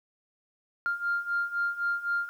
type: beating tone pair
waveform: sine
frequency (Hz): 1396.9 / 1400.8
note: F6 / F6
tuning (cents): 0 / +5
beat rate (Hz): 3.9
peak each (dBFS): -31 / -28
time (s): 0.86-2.29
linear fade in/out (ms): 0
effects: tanh soft clip ceiling -20 dBFS + 10-bit